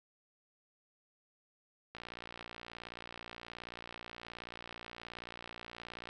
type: click train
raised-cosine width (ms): 0.3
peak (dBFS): -29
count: 244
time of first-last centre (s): 1.95-6.09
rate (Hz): 58.7
effects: none